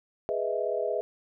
sine chord, E major seventh, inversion first, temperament equal, 415.3 / 493.9 / 622.3 / 659.3 Hz, G#4 / B4 / D#5 / E5, 0 / 0 / 0 / 0 cents, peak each -32 dBFS, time 0.29-1.01 s, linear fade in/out 0 ms, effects none

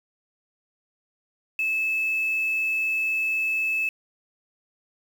sine tone with quantisation, 2612 Hz, E7, 17 cents flat, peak -22 dBFS, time 1.59-3.89 s, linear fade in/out 2 ms, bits 7, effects none

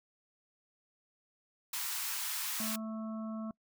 white high-pass noise, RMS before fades -37 dBFS, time 1.73-2.76 s, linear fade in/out 5 ms, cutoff 860 Hz, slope 48 dB/octave
harmonic tone, 220 Hz, A3, in tune, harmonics 1 / 3 / 5 / 6, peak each -37 / -47 / -51 / -53 dBFS, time 2.6-3.51 s, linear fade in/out 2 ms
effects noise-tail reverb RT60 0.1 s tail -25 dB re dry

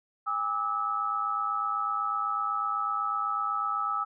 sine tone cluster, 810 / 1188 / 1296 Hz, G#5 / D6 / E6, -43 / +20 / -30 cents, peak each -36 / -34 / -28 dBFS, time 0.26-4.05 s, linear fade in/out 20 ms, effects none

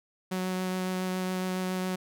sawtooth tone with vibrato, 185 Hz, F#3, in tune, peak -25 dBFS, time 0.31-1.96 s, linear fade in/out 10 ms, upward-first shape triangle, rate 7.2 Hz, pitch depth 11 cents each way, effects none

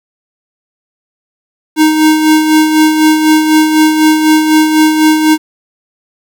square tone with tremolo, 311.1 Hz, D#4, in tune, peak -4 dBFS, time 1.76-5.38 s, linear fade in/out 50 ms, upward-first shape sine, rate 4 Hz, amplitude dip 50%, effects 7-bit

